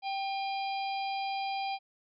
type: harmonic tone with a mistuned harmonic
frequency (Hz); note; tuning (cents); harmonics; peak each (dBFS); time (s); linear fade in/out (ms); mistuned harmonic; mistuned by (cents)
804; G5; +44; 1 / 3 / 4 / 5 / 6; -32 / -41 / -45 / -48 / -45; 0.02-1.79; 50; 1; -46
effects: none